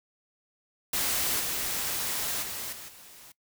white noise with level steps, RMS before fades -28 / -31 / -36 / -43 / -50 dBFS, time 0.93-3.32 s, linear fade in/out 5 ms, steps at 1.39 / 2.42 / 2.72 / 2.88 s, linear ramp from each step 10 ms, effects noise-tail reverb RT60 0.1 s tail -20 dB re dry

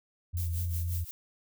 sine tone with vibrato, 85.8 Hz, F2, 30 cents flat, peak -29 dBFS, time 0.33-1.05 s, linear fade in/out 20 ms, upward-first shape sine, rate 3.9 Hz, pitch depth 28 cents each way
violet noise with tremolo, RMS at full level -39 dBFS, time 0.37-1.11 s, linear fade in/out 0 ms, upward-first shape sine, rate 5.6 Hz, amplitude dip 75%
effects none

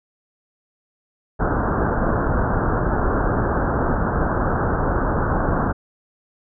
pink low-pass noise, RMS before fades -20 dBFS, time 1.39-5.73 s, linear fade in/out 20 ms, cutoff 1600 Hz, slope 96 dB/octave, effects none

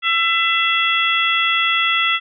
harmonic tone, 670 Hz, E5, 28 cents sharp, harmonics 2 / 3 / 4 / 5, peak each -20 / -20 / -20 / -20 dBFS, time 0.02-2.2 s, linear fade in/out 50 ms, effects none

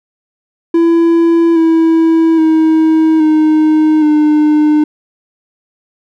triangle tone with pitch steps, 334.7 / 326.3 / 318.1 / 310.1 / 302.3 Hz, E4 / E4 / D#4 / D#4 / D#4, +26 / -18 / +38 / -6 / -50 cents, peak -4 dBFS, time 0.74-4.84 s, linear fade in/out 5 ms, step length 820 ms, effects none

